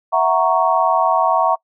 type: chord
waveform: sine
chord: F# dominant seventh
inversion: third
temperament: equal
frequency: 659.3 / 740 / 932.3 / 1108.7 Hz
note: E5 / F#5 / A#5 / C#6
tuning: 0 / 0 / 0 / 0 cents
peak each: -18 dBFS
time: 0.12-1.56 s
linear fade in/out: 20 ms
effects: noise-tail reverb RT60 0.1 s tail -25 dB re dry